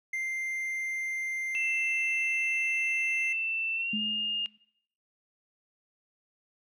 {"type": "tone", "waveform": "triangle", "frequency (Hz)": 2093, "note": "C7", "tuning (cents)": 0, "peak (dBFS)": -28, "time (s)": [0.13, 3.33], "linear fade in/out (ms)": 5}
{"type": "tone with pitch glide", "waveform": "sine", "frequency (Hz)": [2670, 2829], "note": ["E7", "F7"], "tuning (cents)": [22, 22], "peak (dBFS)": -29, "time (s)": [1.55, 4.46], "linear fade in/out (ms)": 0, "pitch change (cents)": 100, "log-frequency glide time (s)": [3.75, 4]}
{"type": "tone with exponential decay", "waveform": "sine", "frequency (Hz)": 213.4, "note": "G#3", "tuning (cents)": 47, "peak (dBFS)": -29, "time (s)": [3.93, 4.58], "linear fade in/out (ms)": 5, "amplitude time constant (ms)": 140}
{"effects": ["noise-tail reverb RT60 0.7 s tail -19 dB re dry"]}